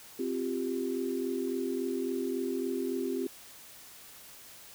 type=chord; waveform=sine; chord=C suspended fourth; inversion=none; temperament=just; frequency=261.6 / 348.8 / 392.4 Hz; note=C4 / F4 / G4; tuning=0 / -2 / +2 cents; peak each=-34 / -35 / -34 dBFS; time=0.19-3.27 s; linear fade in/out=5 ms; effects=white hiss -51 dBFS RMS until 4.74 s